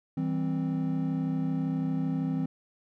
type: chord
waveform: triangle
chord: C major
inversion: first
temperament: just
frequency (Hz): 163.52 / 196.22 / 261.6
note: E3 / G3 / C4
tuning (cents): -14 / +2 / 0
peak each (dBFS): -28 / -34 / -28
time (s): 0.17-2.46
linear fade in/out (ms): 5
effects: none